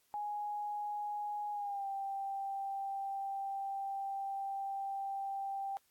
sine tone with pitch glide, 830.6 to 786.2 Hz, G#5 to G5, 0 to +5 cents, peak -36 dBFS, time 0.14-5.77 s, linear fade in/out 0 ms, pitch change -95 cents, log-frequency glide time 1.52-1.87 s, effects white hiss -73 dBFS RMS until 5.9 s + AAC 64 kbps

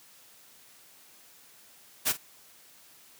white noise with echo, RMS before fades -26 dBFS, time 2.05-2.13 s, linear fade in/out 20 ms, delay 47 ms, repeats 1, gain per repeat -15 dB, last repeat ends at 2.177 s, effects white hiss -56 dBFS RMS until 3.19 s + high-pass 100 Hz 12 dB/octave

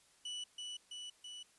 40% pulse tone with echo, 2960 Hz, F#7, in tune, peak -40 dBFS, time 0.25-0.44 s, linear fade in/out 5 ms, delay 330 ms, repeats 3, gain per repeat -2 dB, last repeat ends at 1.43 s, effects white hiss -68 dBFS RMS until 1.58 s + resampled to 24000 Hz

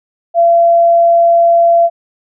sine tone, 680 Hz, F5, 46 cents flat, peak -5 dBFS, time 0.34-1.9 s, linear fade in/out 50 ms, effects none

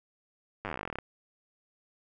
slowing click train, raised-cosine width 0.5 ms, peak -20 dBFS, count 20, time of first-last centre 0.65-0.986 s, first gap 9 ms, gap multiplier 1.07, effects none

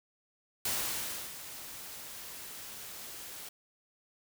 white noise with ADSR envelope, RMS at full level -32 dBFS, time 0.65-3.49 s, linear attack 4 ms, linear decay 670 ms, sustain -13 dB, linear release 6 ms, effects none

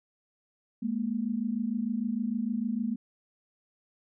sine tone pair together, 210.7 / 237.3 Hz, G#3 / A#3, +25 / +31 cents, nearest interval major second, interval 206 cents, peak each -31 / -30 dBFS, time 0.82-2.96 s, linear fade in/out 10 ms, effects none

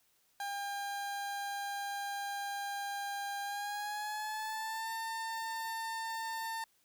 30% pulse tone with pitch glide, 803 to 901.3 Hz, G5 to A5, +41 to +41 cents, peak -34 dBFS, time 0.4-6.64 s, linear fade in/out 2 ms, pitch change +200 cents, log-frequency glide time 3.43-4.92 s, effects white hiss -72 dBFS RMS until 6.84 s

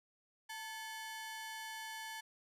sawtooth ring-modulated tone, 1308 Hz, E6, 14 cents flat, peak -37 dBFS, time 0.49-2.21 s, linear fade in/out 10 ms, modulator 417 Hz, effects resampled to 32000 Hz

